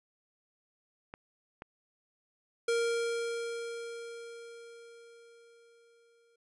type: clicks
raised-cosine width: 0.5 ms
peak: -28 dBFS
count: 2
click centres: 1.139 / 1.621 s
type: tone with exponential decay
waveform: square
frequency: 466.2 Hz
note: A#4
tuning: in tune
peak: -27 dBFS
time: 2.68-6.36 s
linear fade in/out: 5 ms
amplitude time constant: 800 ms
effects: resampled to 24000 Hz